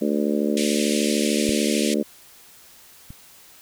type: harmonic tone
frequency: 73.42 Hz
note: D2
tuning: in tune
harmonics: 3 / 4 / 5 / 6 / 7 / 8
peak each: -23 / -25 / -27 / -29 / -30 / -31 dBFS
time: 0.01-2.03 s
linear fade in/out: 10 ms
type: band-pass noise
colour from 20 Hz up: pink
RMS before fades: -29 dBFS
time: 0.57-1.94 s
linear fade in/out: 2 ms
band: 2100 to 11000 Hz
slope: 48 dB/octave
type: clicks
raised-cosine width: 5 ms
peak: -18 / -26 dBFS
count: 2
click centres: 1.492 / 3.105 s
effects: white hiss -49 dBFS RMS until 3.61 s